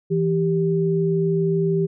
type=tone pair together; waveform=sine; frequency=164.94 / 392.3 Hz; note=E3 / G4; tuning=+1 / +1 cents; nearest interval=octave + minor third; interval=1500 cents; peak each=-20 dBFS; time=0.1-1.87 s; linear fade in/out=20 ms; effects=none